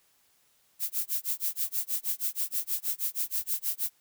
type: noise with tremolo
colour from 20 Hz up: violet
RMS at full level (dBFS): -28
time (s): 0.79-3.9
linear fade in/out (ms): 50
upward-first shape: sine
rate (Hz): 6.3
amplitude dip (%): 100
effects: white hiss -67 dBFS RMS until 4 s